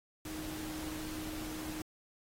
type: tone in noise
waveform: sine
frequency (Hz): 311.1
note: D#4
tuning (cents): 0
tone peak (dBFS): -41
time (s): 0.25-1.82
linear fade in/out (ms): 2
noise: pink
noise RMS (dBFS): -45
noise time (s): 0.25-1.82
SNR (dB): +1
effects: AAC 48 kbps